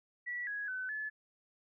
sine tone with pitch steps, 1946 / 1665 / 1513 / 1723 Hz, B6 / G#6 / F#6 / A6, -26 / +4 / +38 / -37 cents, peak -36 dBFS, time 0.26-1.1 s, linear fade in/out 20 ms, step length 210 ms, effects none

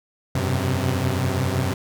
sawtooth tone cluster, 84.9 / 94.7 / 127.8 / 133.4 Hz, F2 / F#2 / C3 / C3, -48 / +41 / -40 / +34 cents, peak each -28 / -20 / -21 / -23 dBFS, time 0.35-1.74 s, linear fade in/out 5 ms, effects none

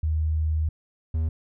sine / triangle tone pair in turn, 78.2 / 79.94 Hz, D#2 / D#2, +9 / +47 cents, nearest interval unison, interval 38 cents, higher second, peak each -21 / -20 dBFS, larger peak second, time 0.03-0.69 / 1.14-1.29 s, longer first, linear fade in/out 5 ms, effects none

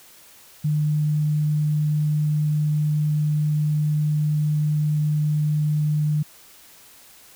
sine tone, 150.8 Hz, D3, 46 cents sharp, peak -18 dBFS, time 0.64-6.23 s, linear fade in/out 10 ms, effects white hiss -49 dBFS RMS until 7.35 s

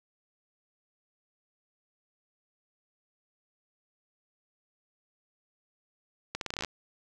accelerating click train, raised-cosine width 0.2 ms, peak -16 dBFS, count 11, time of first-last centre 6.35-6.647 s, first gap 62 ms, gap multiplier 0.82, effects none

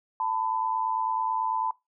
sine tone pair together, 890.9 / 1000 Hz, A5 / B5, +21 / +21 cents, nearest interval major second, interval 200 cents, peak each -28 dBFS, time 0.2-1.71 s, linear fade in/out 2 ms, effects noise-tail reverb RT60 0.2 s tail -21 dB re dry

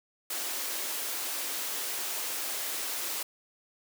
white high-pass noise, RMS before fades -34 dBFS, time 0.3-3.23 s, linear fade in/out 5 ms, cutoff 280 Hz, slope 24 dB/octave, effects none

